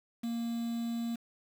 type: tone with quantisation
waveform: triangle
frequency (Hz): 233.1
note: A#3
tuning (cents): 0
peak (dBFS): -30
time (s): 0.23-1.16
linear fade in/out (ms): 10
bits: 8
effects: none